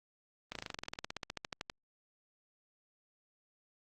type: slowing click train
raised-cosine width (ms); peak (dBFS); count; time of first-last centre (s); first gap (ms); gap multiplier
0.2; -21; 22; 0.52-1.699; 33; 1.05
effects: Opus 24 kbps